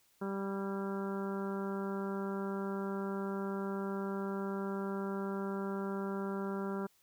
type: harmonic tone with a mistuned harmonic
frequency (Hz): 196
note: G3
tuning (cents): 0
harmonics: 1 / 2 / 3 / 4 / 5 / 6 / 7 / 8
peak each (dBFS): -37 / -39 / -47 / -50 / -47 / -52 / -47 / -55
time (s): 0.21-6.87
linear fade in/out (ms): 10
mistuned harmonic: 8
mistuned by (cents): +42
effects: white hiss -70 dBFS RMS until 7.02 s